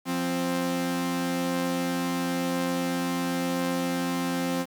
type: tone pair together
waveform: sawtooth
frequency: 174.61 / 262.4 Hz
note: F3 / C4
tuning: 0 / +5 cents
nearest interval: perfect fifth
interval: 705 cents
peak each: -27 / -23 dBFS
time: 0.05-4.66 s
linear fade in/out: 50 ms
effects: 8-bit